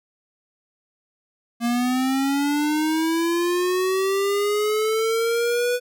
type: linear sweep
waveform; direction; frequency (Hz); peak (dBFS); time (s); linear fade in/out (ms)
square; up; 233.1 to 493.9; -20; 1.6-5.8; 50
effects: none